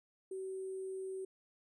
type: tone with sample-and-hold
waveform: sine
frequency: 380.3 Hz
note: F#4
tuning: 48 cents sharp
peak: -39 dBFS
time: 0.31-1.25 s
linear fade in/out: 5 ms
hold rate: 8820 Hz
effects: resampled to 22050 Hz